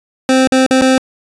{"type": "tone with dropouts", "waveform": "25% pulse", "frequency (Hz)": 261.1, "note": "C4", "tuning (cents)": -3, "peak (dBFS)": -4, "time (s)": [0.29, 0.98], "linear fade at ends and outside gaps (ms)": 1, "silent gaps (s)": [[0.474, 0.521], [0.664, 0.709], [0.812, 0.819]], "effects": ["resampled to 22050 Hz"]}